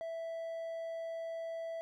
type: tone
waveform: triangle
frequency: 659.3 Hz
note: E5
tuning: in tune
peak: -36 dBFS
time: 0.01-1.81 s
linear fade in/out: 0 ms
effects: none